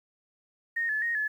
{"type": "tone with pitch steps", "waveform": "sine", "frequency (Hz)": [1851, 1725, 1865, 1717], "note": ["A#6", "A6", "A#6", "A6"], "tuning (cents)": [-13, -35, 0, -43], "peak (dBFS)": -26, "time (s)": [0.76, 1.28], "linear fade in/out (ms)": 10, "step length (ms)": 130, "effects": ["10-bit"]}